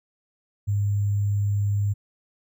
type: tone with sample-and-hold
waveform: sine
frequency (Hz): 101.7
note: G#2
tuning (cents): -36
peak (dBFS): -20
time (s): 0.67-1.94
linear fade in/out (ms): 20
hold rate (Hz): 7350
effects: none